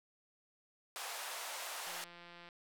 pink band-pass noise, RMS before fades -44 dBFS, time 0.96-2.04 s, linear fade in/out 0 ms, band 620 to 14000 Hz, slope 24 dB/octave
click train, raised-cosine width 0.3 ms, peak -38 dBFS, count 108, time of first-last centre 1.87-2.488 s, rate 173 Hz
effects none

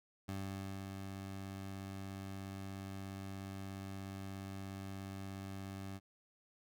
20% pulse tone with ADSR envelope, 96.9 Hz, G2, 20 cents flat, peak -35 dBFS, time 0.28-6 s, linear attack 10 ms, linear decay 570 ms, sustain -4 dB, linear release 40 ms, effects none

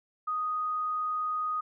sine tone, 1244.5 Hz, D#6, in tune, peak -28 dBFS, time 0.27-1.61 s, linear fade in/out 10 ms, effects none

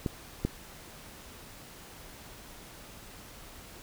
clicks, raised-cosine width 3 ms, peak -16 / -14 dBFS, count 2, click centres 0.062 / 0.45 s, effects pink hiss -49 dBFS RMS until 3.82 s

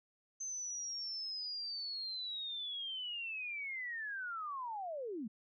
sine linear sweep, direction down, 6250 to 196 Hz, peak -39 dBFS, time 0.4-5.28 s, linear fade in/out 10 ms, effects none

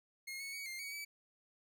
sawtooth tone with pitch steps, 2148 / 2208 / 2249 / 2109 / 2248 / 2294 Hz, C7 / C#7 / C#7 / C7 / C#7 / D7, +45 / -7 / +24 / +13 / +24 / -41 cents, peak -39 dBFS, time 0.27-1.05 s, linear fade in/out 10 ms, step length 130 ms, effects none

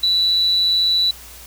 sine tone with amplitude modulation, 3951 Hz, B7, in tune, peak -12 dBFS, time 0.03-1.11 s, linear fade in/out 5 ms, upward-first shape sine, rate 174 Hz, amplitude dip 35%, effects added 60 Hz sine -43 dBFS peak until 1.46 s + white hiss -40 dBFS RMS until 1.46 s

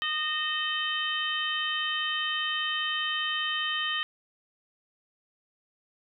harmonic tone with a mistuned harmonic, 615 Hz, D#5, 20 cents flat, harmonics 2 / 3 / 4 / 5 / 6, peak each -35 / -32 / -39 / -30 / -39 dBFS, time 0.02-4.03 s, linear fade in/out 0 ms, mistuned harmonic 4, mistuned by +95 cents, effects none

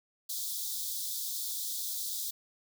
white high-pass noise, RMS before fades -36 dBFS, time 0.29-2.31 s, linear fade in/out 10 ms, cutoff 3400 Hz, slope 96 dB/octave, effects none

